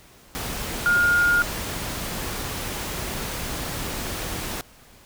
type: tone in noise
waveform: sine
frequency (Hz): 1420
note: F6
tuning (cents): +28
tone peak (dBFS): -16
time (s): 0.86-1.42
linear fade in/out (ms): 0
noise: pink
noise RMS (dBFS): -30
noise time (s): 0.35-4.61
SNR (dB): +11
effects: pink hiss -51 dBFS RMS until 5.05 s